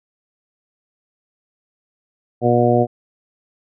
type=harmonic tone; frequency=120.4 Hz; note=B2; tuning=44 cents flat; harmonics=1 / 2 / 3 / 4 / 5 / 6; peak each=-19 / -19 / -19 / -19 / -19 / -19 dBFS; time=2.41-2.87 s; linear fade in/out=50 ms; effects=none